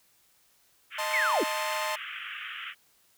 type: band-pass noise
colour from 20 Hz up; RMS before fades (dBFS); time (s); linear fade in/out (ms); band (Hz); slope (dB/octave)
white; -39; 0.9-2.75; 50; 1200 to 3200; 96
type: chord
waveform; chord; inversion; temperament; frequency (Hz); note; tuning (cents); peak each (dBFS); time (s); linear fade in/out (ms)
sawtooth; A diminished; second; equal; 622.3 / 880 / 1046.5; Eb5 / A5 / C6; 0 / 0 / 0; -30; 0.98-1.96; 10
type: linear sweep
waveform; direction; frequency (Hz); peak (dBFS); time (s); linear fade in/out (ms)
sine; down; 2305 to 220; -24; 1.13-1.44; 10
effects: white hiss -65 dBFS RMS until 3.17 s